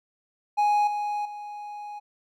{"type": "tone with level steps", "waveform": "triangle", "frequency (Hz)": 830.6, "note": "G#5", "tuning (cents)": 0, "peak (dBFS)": [-17, -24, -33], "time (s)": [0.57, 2], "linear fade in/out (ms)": 20, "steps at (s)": [0.87, 1.25], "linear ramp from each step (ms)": 5, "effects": []}